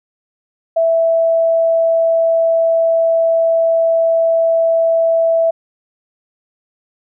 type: tone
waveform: sine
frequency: 659.3 Hz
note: E5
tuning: in tune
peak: -10 dBFS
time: 0.76-5.51 s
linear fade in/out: 10 ms
effects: none